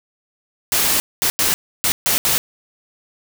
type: noise bursts at uneven times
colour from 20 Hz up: white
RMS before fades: -17 dBFS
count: 6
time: 0.72-1 / 1.22-1.3 / 1.39-1.54 / 1.84-1.92 / 2.06-2.18 / 2.25-2.38 s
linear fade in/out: 0 ms
effects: none